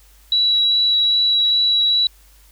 sine tone with vibrato, 3911 Hz, B7, 18 cents flat, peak -13 dBFS, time 0.32-2.07 s, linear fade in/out 2 ms, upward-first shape sine, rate 2.5 Hz, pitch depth 8 cents each way, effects added 50 Hz sine -48 dBFS peak until 2.51 s + white hiss -53 dBFS RMS until 2.51 s

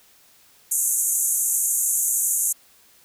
pink band-pass noise, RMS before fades -22 dBFS, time 0.71-2.53 s, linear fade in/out 10 ms, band 6500 to 13000 Hz, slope 96 dB/octave, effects white hiss -55 dBFS RMS until 3.04 s

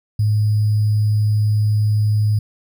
sine tone with sample-and-hold, 105.9 Hz, G#2, 34 cents sharp, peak -13 dBFS, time 0.19-2.39 s, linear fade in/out 5 ms, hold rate 4900 Hz, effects none

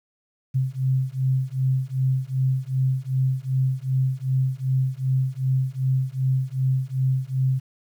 sine beating tone pair, 130 / 132.6 Hz, C3 / C3, -11 / +23 cents, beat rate 2.6 Hz, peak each -23 dBFS, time 0.54-7.6 s, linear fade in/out 20 ms, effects 9-bit

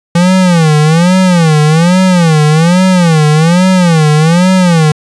square tone with vibrato, 168.1 Hz, E3, 34 cents sharp, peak -5 dBFS, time 0.15-4.92 s, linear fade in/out 5 ms, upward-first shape sine, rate 1.2 Hz, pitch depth 190 cents each way, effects resampled to 22050 Hz + 7-bit

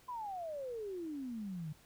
sine exponential sweep, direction down, 1024 to 146.83 Hz, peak -39 dBFS, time 0.08-1.73 s, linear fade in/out 10 ms, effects pink hiss -64 dBFS RMS until 1.85 s

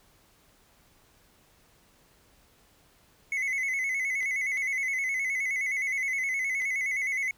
triangle tone with vibrato, 2114 Hz, C7, 17 cents sharp, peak -25 dBFS, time 3.32-7.31 s, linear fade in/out 2 ms, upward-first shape square, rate 9.6 Hz, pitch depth 67 cents each way
clicks, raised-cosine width 0.2 ms, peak -30 dBFS, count 3, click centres 4.229 / 4.576 / 6.62 s
effects pink hiss -62 dBFS RMS until 7.37 s

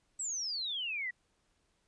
sine exponential sweep, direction down, 8010 to 1900 Hz, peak -34 dBFS, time 0.19-1.11 s, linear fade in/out 10 ms, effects pink hiss -75 dBFS RMS until 1.87 s + resampled to 22050 Hz

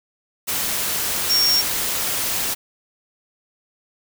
sine tone in noise, 5540 Hz, F8, 15 cents flat, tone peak -15 dBFS, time 1.29-1.62 s, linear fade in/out 20 ms, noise white, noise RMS -23 dBFS, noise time 0.47-2.55 s, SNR +5 dB, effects none

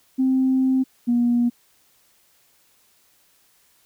sine tone pair in turn, 261.6 / 239.8 Hz, C4 / A#3, 0 / +49 cents, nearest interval major second, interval 151 cents, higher first, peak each -15 dBFS, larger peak neither, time 0.18-0.84 / 1.07-1.5 s, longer first, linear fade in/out 20 ms, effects tanh soft clip ceiling -11 dBFS + white hiss -60 dBFS RMS until 3.85 s

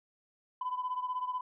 sine beating tone pair, 1001 / 1017 Hz, B5 / C6, +23 / -50 cents, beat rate 16 Hz, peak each -33 / -37 dBFS, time 0.61-1.41 s, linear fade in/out 5 ms, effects tanh soft clip ceiling -27 dBFS

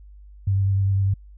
sine tone with vibrato, 97.7 Hz, G2, 5 cents flat, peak -17 dBFS, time 0.47-1.14 s, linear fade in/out 5 ms, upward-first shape sine, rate 9.9 Hz, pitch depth 19 cents each way, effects added 50 Hz sine -42 dBFS peak until 1.37 s

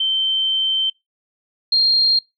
sine tone pair in turn, 3106 / 4212 Hz, G7 / C8, -17 / +11 cents, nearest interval perfect fourth, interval 528 cents, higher second, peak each -16 / -12 dBFS, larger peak second, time 0-0.9 / 1.72-2.19 s, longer first, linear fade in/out 5 ms, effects noise-tail reverb RT60 0.2 s tail -25 dB re dry

